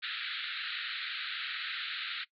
white band-pass noise, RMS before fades -38 dBFS, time 0.02-2.25 s, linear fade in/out 20 ms, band 1300 to 4200 Hz, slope 96 dB/octave, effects noise-tail reverb RT60 0.1 s tail -20 dB re dry

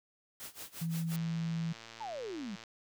white noise with tremolo, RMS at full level -44 dBFS, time 0.4-1.16 s, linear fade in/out 0 ms, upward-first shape sine, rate 5.7 Hz, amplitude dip 90%
sine tone, 164.81 Hz, E3, in tune, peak -32 dBFS, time 0.81-1.73 s, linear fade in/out 10 ms
click train, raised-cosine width 0.2 ms, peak -31 dBFS, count 174, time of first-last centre 1.12-2.638 s, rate 114 Hz
sine exponential sweep, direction down, 932.3 to 182.9 Hz, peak -38 dBFS, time 2-2.56 s, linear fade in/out 10 ms
effects none

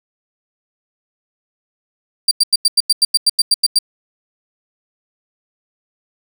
35% pulse tone bursts, 4699 Hz, D8, in tune, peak -7 dBFS, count 13, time 2.28-3.788 s, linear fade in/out 5 ms, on 32 ms, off 91 ms, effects none

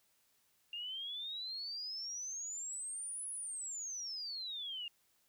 sine exponential two-way sweep, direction up then down, 2787 to 10430 to 2787 Hz, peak -40 dBFS, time 0.73-4.88 s, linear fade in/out 2 ms, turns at 3.3 s, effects white hiss -74 dBFS RMS until 5.28 s

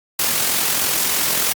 white noise with amplitude modulation, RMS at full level -17 dBFS, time 0.19-1.53 s, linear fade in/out 5 ms, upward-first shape sine, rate 43.2 Hz, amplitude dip 40%, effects high-pass 100 Hz 12 dB/octave + Opus 48 kbps

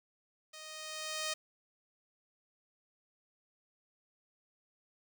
5% pulse tone with level ramp, 622.3 Hz, D#5, in tune, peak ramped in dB -37 to -22 dBFS, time 0.53-1.34 s, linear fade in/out 10 ms, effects none

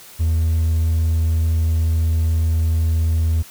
triangle tone, 81.1 Hz, E2, 28 cents flat, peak -12 dBFS, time 0.19-3.43 s, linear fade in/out 20 ms, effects tanh soft clip ceiling -8 dBFS + white hiss -42 dBFS RMS until 3.5 s

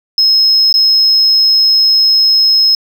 sine tone with dropouts, 5160 Hz, E8, 38 cents flat, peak -4 dBFS, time 0.18-2.75 s, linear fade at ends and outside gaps 2 ms, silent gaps 0.727-0.74 s, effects tanh soft clip ceiling -4 dBFS

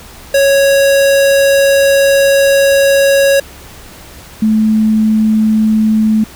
square / sine tone pair in turn, 553 / 217.6 Hz, C#5 / A3, -4 / -19 cents, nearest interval octave + major third, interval 1615 cents, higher first, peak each -7 dBFS, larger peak neither, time 0.34-3.4 / 4.42-6.24 s, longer first, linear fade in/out 5 ms, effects added 68 Hz sine -40 dBFS peak until 6.35 s + pink hiss -35 dBFS RMS until 6.35 s

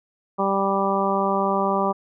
harmonic tone, 196 Hz, G3, in tune, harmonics 1 / 2 / 3 / 4 / 5 / 6, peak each -26 / -26 / -26 / -26 / -26 / -26 dBFS, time 0.38-1.93 s, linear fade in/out 20 ms, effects none

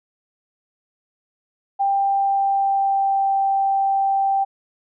sine tone with pitch glide, 791 to 783.3 Hz, G5 to G5, +15 to -2 cents, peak -16 dBFS, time 1.79-4.45 s, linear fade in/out 20 ms, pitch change -17 cents, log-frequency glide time 1.91-3.33 s, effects none

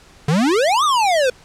square exponential two-way sweep, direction up then down, 138.8 to 1264 to 486.9 Hz, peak -14 dBFS, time 0.28-1.3 s, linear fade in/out 5 ms, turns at 0.84 s, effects pink hiss -47 dBFS RMS until 1.44 s + low-pass 8000 Hz 12 dB/octave

